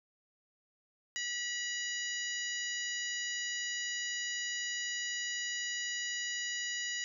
harmonic tone, 972 Hz, B5, 28 cents flat, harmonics 2 / 3 / 4 / 5 / 6 / 7, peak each -38 / -41 / -46 / -46 / -47 / -41 dBFS, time 1.16-7.04 s, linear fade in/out 0 ms, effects none

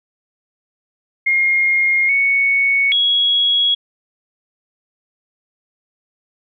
sine tone with pitch steps, 2135 / 2219 / 3328 Hz, C7 / C#7 / G#7, +34 / +1 / +3 cents, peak -12 dBFS, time 1.26-3.75 s, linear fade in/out 10 ms, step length 830 ms, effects none

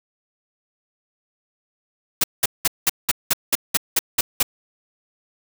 white noise bursts, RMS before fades -17 dBFS, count 11, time 2.21-4.429 s, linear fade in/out 5 ms, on 29 ms, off 190 ms, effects none

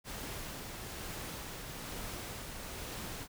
pink noise with tremolo, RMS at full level -42 dBFS, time 0.04-3.28 s, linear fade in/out 50 ms, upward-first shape sine, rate 1.1 Hz, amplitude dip 25%, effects none

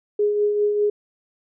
sine tone with tremolo, 415.3 Hz, G#4, in tune, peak -15 dBFS, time 0.19-0.9 s, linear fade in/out 5 ms, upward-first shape triangle, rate 5 Hz, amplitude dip 45%, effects none

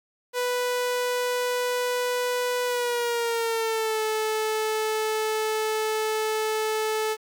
sawtooth tone with pitch glide, 493.9 to 435 Hz, B4 to A4, 0 to -20 cents, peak -20 dBFS, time 0.33-7.17 s, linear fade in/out 50 ms, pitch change -220 cents, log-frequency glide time 2.65-4.01 s, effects 9-bit

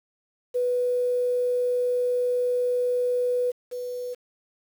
sine tone pair in turn, 494 / 494 Hz, B4 / B4, 0 / 0 cents, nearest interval unison, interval 0 cents, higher neither, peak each -21 / -29 dBFS, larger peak first, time 0.54-3.52 / 3.71-4.15 s, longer first, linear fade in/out 20 ms, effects 8-bit

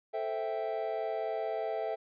triangle chord, A minor seventh, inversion none, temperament equal, 440 / 523.3 / 659.3 / 784 Hz, A4 / C5 / E5 / G5, 0 / 0 / 0 / 0 cents, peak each -35 / -39 / -33 / -37 dBFS, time 0.13-1.96 s, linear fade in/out 20 ms, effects resampled to 11025 Hz

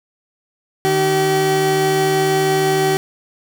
30% pulse tone pair together, 152.2 / 383.5 Hz, D#3 / G4, -38 / -38 cents, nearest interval octave + major third, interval 1600 cents, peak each -19 / -12 dBFS, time 0.85-2.97 s, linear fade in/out 0 ms, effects 7-bit

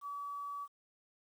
sine tone, 1143 Hz, D6, 47 cents flat, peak -39 dBFS, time 0.01-0.68 s, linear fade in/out 50 ms, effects 11-bit

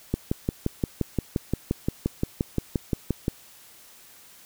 click train, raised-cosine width 3 ms, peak -10 dBFS, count 19, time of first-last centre 0.14-3.281 s, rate 5.73 Hz, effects white hiss -51 dBFS RMS until 4.45 s

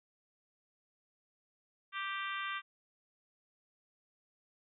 harmonic tone with a mistuned harmonic, 392 Hz, G4, in tune, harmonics 3 / 4 / 5 / 6 / 7 / 8 / 9, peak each -40 / -42 / -44 / -46 / -47 / -48 / -49 dBFS, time 1.92-2.62 s, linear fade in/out 50 ms, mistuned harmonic 9, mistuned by +20 cents, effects none

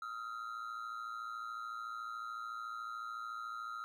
triangle ring-modulated tone, 1318.5 Hz, E6, in tune, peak -36 dBFS, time 0.02-3.84 s, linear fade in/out 0 ms, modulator 56.9 Hz, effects none

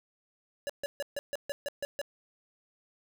square tone bursts, 569 Hz, C#5, 45 cents sharp, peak -32 dBFS, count 9, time 0.67-2.015 s, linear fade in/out 0 ms, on 25 ms, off 140 ms, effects none

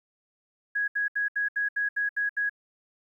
sine tone bursts, 1661.2 Hz, G#6, in tune, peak -24 dBFS, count 9, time 0.75-2.496 s, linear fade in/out 10 ms, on 130 ms, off 72 ms, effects 11-bit

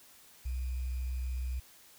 sine tone with sample-and-hold, 63.1 Hz, B1, 38 cents sharp, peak -32 dBFS, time 0.45-1.6 s, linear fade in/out 10 ms, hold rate 2450 Hz, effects white hiss -58 dBFS RMS until 1.98 s

